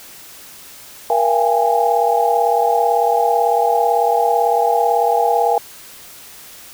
sine tone cluster, 473.3 / 684 / 795 / 833 Hz, A#4 / F5 / G5 / G#5, +26 / -36 / +24 / +5 cents, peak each -18 dBFS, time 1.1-5.58 s, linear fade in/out 2 ms, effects white hiss -39 dBFS RMS until 6.73 s

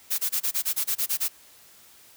blue noise bursts, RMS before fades -25 dBFS, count 11, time 0.1-1.285 s, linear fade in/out 20 ms, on 85 ms, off 25 ms, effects white hiss -53 dBFS RMS until 2.16 s

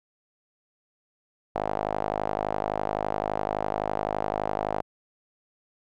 sawtooth tone with band-pass filter, 51.8 Hz, G#1, 4 cents flat, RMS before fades -29 dBFS, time 1.55-4.82 s, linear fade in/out 10 ms, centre 720 Hz, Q 2.9, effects none

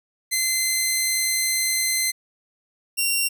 10% pulse tone pair in turn, 2063 / 2754 Hz, C7 / F7, -25 / -25 cents, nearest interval perfect fourth, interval 500 cents, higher second, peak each -11 dBFS, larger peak neither, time 0.31-2.12 / 2.97-3.29 s, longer first, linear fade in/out 20 ms, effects none

